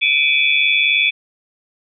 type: tone cluster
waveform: sine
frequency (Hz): 2310 / 2409 / 2553 / 3435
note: D7 / D7 / D#7 / A7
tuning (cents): -29 / +43 / +44 / -42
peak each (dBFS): -18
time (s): 0.01-1.11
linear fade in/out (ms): 20
effects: none